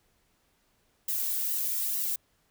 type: noise with flanger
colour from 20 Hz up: violet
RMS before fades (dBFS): -30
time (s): 1.08-2.16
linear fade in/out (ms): 5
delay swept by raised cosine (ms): 1 to 2.2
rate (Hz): 2.2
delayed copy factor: +0.6
effects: pink hiss -70 dBFS RMS until 2.5 s